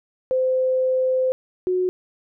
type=tone pair in turn; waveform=sine; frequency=516 / 366.3 Hz; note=C5 / F#4; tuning=-24 / -17 cents; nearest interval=tritone; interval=593 cents; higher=first; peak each=-17 / -18 dBFS; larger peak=first; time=0.31-1.32 / 1.67-1.89 s; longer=first; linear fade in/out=0 ms; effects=none